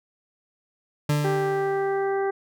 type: tone with exponential decay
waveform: 40% pulse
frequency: 147.8 Hz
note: D3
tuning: 11 cents sharp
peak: -18 dBFS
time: 1.09-2.29 s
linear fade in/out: 5 ms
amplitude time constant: 260 ms
type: harmonic tone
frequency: 392 Hz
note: G4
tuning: in tune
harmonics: 1 / 2 / 3 / 4 / 5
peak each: -23 / -29 / -37 / -36 / -40 dBFS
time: 1.24-2.31 s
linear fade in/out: 10 ms
effects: none